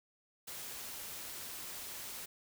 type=noise; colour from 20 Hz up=white; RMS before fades=-45 dBFS; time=0.47-2.26 s; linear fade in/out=10 ms; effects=none